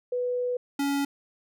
sine / square tone pair in turn, 493.9 / 280.9 Hz, B4 / C#4, 0 / +23 cents, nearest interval minor seventh, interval 977 cents, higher first, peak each -25 dBFS, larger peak neither, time 0.12-0.57 / 0.79-1.05 s, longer first, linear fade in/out 5 ms, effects none

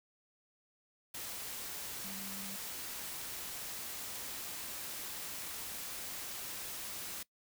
sine tone in noise, 196 Hz, G3, in tune, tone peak -48 dBFS, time 2.04-2.56 s, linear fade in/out 5 ms, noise white, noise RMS -43 dBFS, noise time 1.14-7.23 s, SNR -8 dB, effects noise-tail reverb RT60 0.1 s tail -21 dB re dry

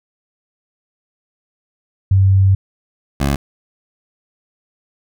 sine / 15% pulse tone pair in turn, 96.4 / 69.91 Hz, G2 / C#2, -28 / +15 cents, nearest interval tritone, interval 557 cents, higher first, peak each -8 dBFS, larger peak neither, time 2.11-2.55 / 3.2-3.36 s, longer first, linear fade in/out 5 ms, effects none

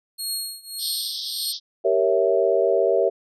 20% pulse tone with tremolo, 4292 Hz, C8, 43 cents sharp, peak -18 dBFS, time 0.18-1.53 s, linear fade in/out 20 ms, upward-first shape triangle, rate 1.7 Hz, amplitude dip 95%
white band-pass noise, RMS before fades -31 dBFS, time 0.78-1.6 s, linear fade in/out 50 ms, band 3300 to 5400 Hz, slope 96 dB/octave
sine chord, G diminished seventh, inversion none, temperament equal with one note detuned, 389.5 / 466.2 / 554.4 / 659.3 Hz, G4 / Bb4 / Db5 / Fb5, -11 / 0 / 0 / 0 cents, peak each -22 / -22 / -22 / -22 dBFS, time 1.84-3.1 s, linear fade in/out 20 ms
effects resampled to 32000 Hz

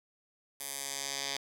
10% pulse tone with band-pass filter sweep, 138.59 Hz, C#3, in tune, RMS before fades -38 dBFS, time 0.6-1.37 s, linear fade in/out 2 ms, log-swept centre 11000 to 4500 Hz, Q 1.2, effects none

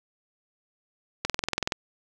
click train, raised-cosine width 0.2 ms, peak -8 dBFS, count 11, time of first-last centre 1.25-1.722 s, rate 21.2 Hz, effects none

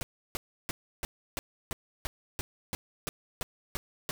pink noise bursts, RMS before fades -34 dBFS, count 13, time 0.01-4.11 s, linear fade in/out 0 ms, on 20 ms, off 320 ms, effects none

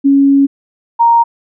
sine tone pair in turn, 277.2 / 932.4 Hz, C#4 / A#5, 0 / 0 cents, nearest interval octave + major sixth, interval 2100 cents, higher second, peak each -5 dBFS, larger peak neither, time 0.04-0.47 / 0.99-1.24 s, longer first, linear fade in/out 20 ms, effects none

